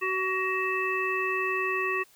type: harmonic tone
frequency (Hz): 375.9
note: F#4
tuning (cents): +27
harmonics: 1 / 3 / 5 / 7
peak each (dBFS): -31 / -31 / -31 / -31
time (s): 0.01-2.04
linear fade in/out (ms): 20
effects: white hiss -59 dBFS RMS until 2.15 s